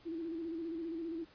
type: tone with vibrato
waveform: sine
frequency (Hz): 330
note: E4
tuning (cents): +2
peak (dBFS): -37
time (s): 0.05-1.25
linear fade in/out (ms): 20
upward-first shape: square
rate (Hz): 15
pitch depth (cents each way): 50
effects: pink hiss -62 dBFS RMS until 1.34 s + resampled to 11025 Hz